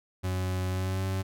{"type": "tone with pitch glide", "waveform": "40% pulse", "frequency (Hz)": [92.5, 95.27], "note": ["F#2", "G2"], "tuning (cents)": [0, -49], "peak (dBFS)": -27, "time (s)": [0.23, 1.23], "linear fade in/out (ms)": 20, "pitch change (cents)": 51, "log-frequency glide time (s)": [0.69, 1.03], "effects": []}